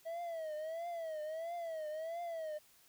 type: tone with vibrato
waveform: triangle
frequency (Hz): 649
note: E5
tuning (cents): -27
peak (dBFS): -37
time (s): 0.05-2.59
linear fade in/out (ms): 20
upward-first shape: triangle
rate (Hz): 1.5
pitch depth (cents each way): 130
effects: white hiss -66 dBFS RMS until 2.88 s